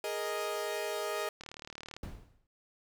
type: chord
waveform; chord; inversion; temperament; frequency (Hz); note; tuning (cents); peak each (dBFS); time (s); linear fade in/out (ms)
sawtooth; Ab suspended second; none; equal; 415.3 / 466.2 / 622.3; Ab4 / Bb4 / Eb5; 0 / 0 / 0; -34 / -36 / -33; 0.04-1.29; 2
type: click train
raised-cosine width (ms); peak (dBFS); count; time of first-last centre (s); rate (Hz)
0.2; -27; 22; 1.41-1.966; 37.8
type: noise with exponential decay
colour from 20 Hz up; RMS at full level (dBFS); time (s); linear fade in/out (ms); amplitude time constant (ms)
brown; -37; 2.03-2.47; 2; 94
effects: none